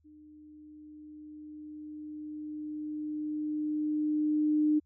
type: tone with level ramp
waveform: sine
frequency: 303 Hz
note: D#4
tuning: 46 cents flat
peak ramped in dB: -52 to -22 dBFS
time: 0.04-4.8 s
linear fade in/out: 20 ms
effects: added 79 Hz sine -67 dBFS peak until 4.85 s